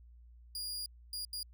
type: tone bursts at uneven times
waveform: sawtooth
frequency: 4847 Hz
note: D#8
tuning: 46 cents flat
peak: -35 dBFS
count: 3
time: 0.55-0.86 / 1.13-1.25 / 1.33-1.43 s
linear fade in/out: 2 ms
effects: added 59 Hz sine -54 dBFS peak until 1.53 s